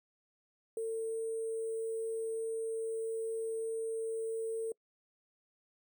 sine tone with sample-and-hold, 449.6 Hz, A4, 37 cents sharp, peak -33 dBFS, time 0.77-4.72 s, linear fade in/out 2 ms, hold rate 8820 Hz, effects noise-tail reverb RT60 0.1 s tail -25 dB re dry

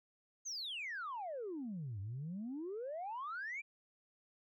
sine exponential two-way sweep, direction down then up, 6600 to 94 to 2414 Hz, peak -39 dBFS, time 0.45-3.62 s, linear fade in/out 20 ms, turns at 2 s, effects tanh soft clip ceiling -37 dBFS

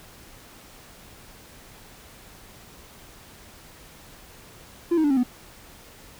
triangle tone with pitch steps, 342.2 / 315.6 / 291.1 / 268.5 / 247.6 Hz, F4 / D#4 / D4 / C4 / B3, -35 / +25 / -15 / +45 / +5 cents, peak -15 dBFS, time 4.91-5.235 s, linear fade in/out 10 ms, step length 65 ms, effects tanh soft clip ceiling -11 dBFS + pink hiss -48 dBFS RMS until 6.19 s

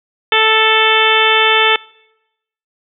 harmonic tone, 440 Hz, A4, in tune, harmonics 1 / 2 / 3 / 4 / 5 / 6 / 7 / 8, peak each -17 / -17 / -17 / -17 / -17 / -17 / -17 / -17 dBFS, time 0.32-1.76 s, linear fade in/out 2 ms, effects noise-tail reverb RT60 0.9 s tail -25 dB re dry

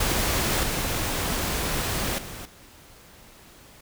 pink noise with level steps, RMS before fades -24 / -27 / -38 / -50 dBFS, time 0-3.81 s, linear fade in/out 5 ms, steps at 0.63 / 2.18 / 2.45 s, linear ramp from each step 5 ms, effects none

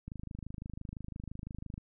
click train, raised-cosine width 5 ms, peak -29 dBFS, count 45, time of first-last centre 0.08-1.779 s, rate 25.9 Hz, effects none

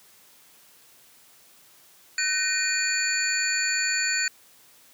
sine tone cluster, 1516 / 1854 / 2447 / 4469 / 7100 Hz, F#6 / A#6 / D#7 / C#8 / A8, +42 / -10 / -29 / +13 / +15 cents, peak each -29 dBFS, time 2.18-4.28 s, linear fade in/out 2 ms, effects white hiss -55 dBFS RMS until 4.93 s + high-pass 100 Hz 12 dB/octave

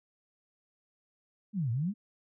sine exponential two-way sweep, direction down then up, 222.8 to 110 to 222.8 Hz, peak -28 dBFS, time 1.53-1.94 s, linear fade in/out 50 ms, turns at 1.71 s, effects none

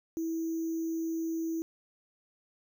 sine tone with sample-and-hold, 327.3 Hz, E4, 12 cents flat, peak -30 dBFS, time 0.17-1.62 s, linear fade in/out 0 ms, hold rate 6300 Hz, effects none

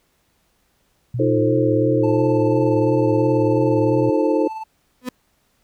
sine tone with vibrato, 119.6 Hz, A#2, 45 cents sharp, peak -21 dBFS, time 1.14-4.1 s, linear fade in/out 5 ms, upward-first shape triangle, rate 2.9 Hz, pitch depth 100 cents each way
sine chord, F dominant seventh, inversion third, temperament equal with one note detuned, 311.1 / 349.2 / 440 / 528.7 Hz, Eb4 / F4 / A4 / C5, 0 / 0 / 0 / +18 cents, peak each -19 / -23 / -21 / -21 dBFS, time 1.19-4.48 s, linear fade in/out 10 ms
triangle tone with tremolo, 880 Hz, A5, in tune, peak -24 dBFS, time 2.03-4.64 s, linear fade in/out 10 ms, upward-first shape sine, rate 19 Hz, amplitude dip 45%
35% pulse tone with exponential growth, 251 Hz, B3, 28 cents sharp, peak -19 dBFS, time 5.01-5.09 s, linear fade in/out 5 ms, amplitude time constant 16 ms
effects pink hiss -64 dBFS RMS until 5.63 s

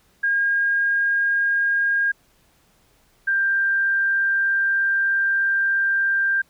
sine tone pair in turn, 1621 / 1585.8 Hz, G#6 / G6, -42 / +20 cents, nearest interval unison, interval 38 cents, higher first, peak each -17 dBFS, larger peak neither, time 0.23-2.12 / 3.27-6.42 s, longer second, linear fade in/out 10 ms, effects pink hiss -60 dBFS RMS until 6.49 s

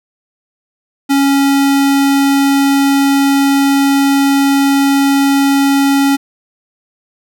square tone, 277.2 Hz, C#4, in tune, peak -9 dBFS, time 1.09-6.17 s, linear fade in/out 20 ms, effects none

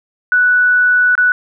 sine tone with dropouts, 1480 Hz, F#6, in tune, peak -8 dBFS, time 0.32-1.32 s, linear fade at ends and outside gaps 1 ms, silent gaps 1.153-1.178 s, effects none

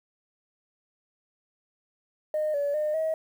sine tone with pitch steps, 613 / 572 / 607 / 637 Hz, D#5 / D5 / D#5 / D#5, -26 / -46 / -43 / +41 cents, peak -23 dBFS, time 2.34-3.14 s, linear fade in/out 2 ms, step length 200 ms, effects tanh soft clip ceiling -21 dBFS + 9-bit

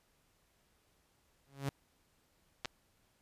sawtooth tone with exponential growth, 138.2 Hz, C#3, 5 cents flat, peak -28 dBFS, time 1.47-1.69 s, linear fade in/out 0 ms, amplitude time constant 47 ms
clicks, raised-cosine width 0.2 ms, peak -20 dBFS, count 2, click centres 2.648 / 2.656 s
effects pink hiss -73 dBFS RMS until 3.21 s + resampled to 32000 Hz

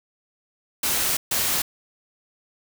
white noise bursts at uneven times, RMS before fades -23 dBFS, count 2, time 0.83-1.17 / 1.31-1.62 s, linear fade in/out 5 ms, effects none

